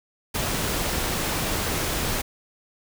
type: noise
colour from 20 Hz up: pink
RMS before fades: -26 dBFS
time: 0.34-2.22 s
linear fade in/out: 10 ms
effects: none